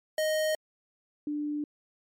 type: tone pair in turn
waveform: square / sine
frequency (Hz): 622.3 / 295.9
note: D#5 / D4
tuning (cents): 0 / +13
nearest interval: octave + minor second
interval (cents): 1287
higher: first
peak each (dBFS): -26 / -29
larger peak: first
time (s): 0.18-0.55 / 1.27-1.64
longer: neither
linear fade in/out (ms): 2
effects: MP3 64 kbps